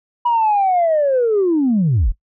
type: linear sweep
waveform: sine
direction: down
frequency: 973 to 30.02 Hz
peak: -11 dBFS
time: 0.25-2.12 s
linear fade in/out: 10 ms
effects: noise-tail reverb RT60 0.1 s tail -19 dB re dry + tanh soft clip ceiling -9 dBFS